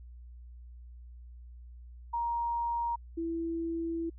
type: tone pair in turn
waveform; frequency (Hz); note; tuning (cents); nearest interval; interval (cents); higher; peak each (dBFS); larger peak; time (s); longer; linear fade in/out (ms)
sine; 940 / 331.6; A#5 / E4; +14 / +10; octave + tritone; 1804; first; -29 / -31; first; 2.13-2.96 / 3.17-4.1; second; 10
effects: added 60 Hz sine -46 dBFS peak until 4.18 s